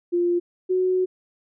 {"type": "tone pair in turn", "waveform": "sine", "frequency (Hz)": [349.2, 369.4], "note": ["F4", "F#4"], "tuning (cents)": [0, -3], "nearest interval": "minor second", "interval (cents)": 97, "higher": "second", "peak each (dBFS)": -18, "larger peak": "neither", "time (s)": [[0.12, 0.4], [0.69, 1.06]], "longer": "second", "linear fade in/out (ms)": 20, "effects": []}